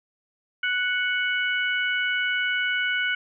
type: harmonic tone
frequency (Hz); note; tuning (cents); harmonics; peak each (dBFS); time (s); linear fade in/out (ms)
740; F#5; 0; 2 / 3 / 4; -24 / -28 / -30; 0.63-3.15; 5
effects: none